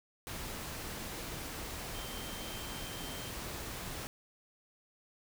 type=tone in noise; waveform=sine; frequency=3136 Hz; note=G7; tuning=in tune; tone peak=-49 dBFS; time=1.94-3.3 s; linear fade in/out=0 ms; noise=pink; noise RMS=-42 dBFS; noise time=0.27-4.07 s; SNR=-10 dB; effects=none